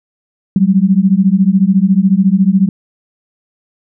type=beating tone pair; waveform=sine; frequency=185 / 199 Hz; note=F#3 / G3; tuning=0 / +26 cents; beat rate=14 Hz; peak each=-10 dBFS; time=0.56-2.69 s; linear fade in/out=2 ms; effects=none